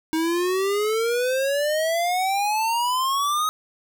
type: exponential sweep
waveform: square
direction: up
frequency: 315.3 to 1267 Hz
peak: -21 dBFS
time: 0.13-3.49 s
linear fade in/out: 0 ms
effects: none